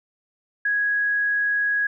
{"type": "tone", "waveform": "sine", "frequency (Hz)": 1661.2, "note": "G#6", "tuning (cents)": 0, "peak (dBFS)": -19, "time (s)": [0.65, 1.87], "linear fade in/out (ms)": 5, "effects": []}